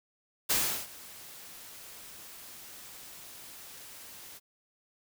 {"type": "noise with ADSR envelope", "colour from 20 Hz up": "white", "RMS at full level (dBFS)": -26, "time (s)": [0.49, 4.4], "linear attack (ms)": 16, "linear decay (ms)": 360, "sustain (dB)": -22, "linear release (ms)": 34, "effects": []}